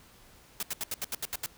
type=noise bursts; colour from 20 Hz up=white; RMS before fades=-33 dBFS; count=9; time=0.6-1.461 s; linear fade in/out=2 ms; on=29 ms; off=75 ms; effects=pink hiss -57 dBFS RMS until 1.57 s